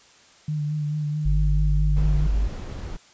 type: tone with vibrato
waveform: sine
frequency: 150 Hz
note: D3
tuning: 37 cents sharp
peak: -23 dBFS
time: 0.48-2.27 s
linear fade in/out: 5 ms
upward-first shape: sine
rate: 4.6 Hz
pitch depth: 29 cents each way
type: tone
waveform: sine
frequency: 50 Hz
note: G1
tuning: 35 cents sharp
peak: -18 dBFS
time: 1.25-2.48 s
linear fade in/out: 10 ms
type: noise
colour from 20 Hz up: brown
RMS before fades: -32 dBFS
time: 1.96-2.97 s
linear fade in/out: 10 ms
effects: white hiss -53 dBFS RMS until 3.13 s + resampled to 16000 Hz